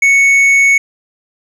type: tone with tanh clipping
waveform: triangle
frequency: 2216 Hz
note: C#7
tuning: 1 cent flat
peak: -7 dBFS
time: 0.02-0.78 s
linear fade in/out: 5 ms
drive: 10 dB
effects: none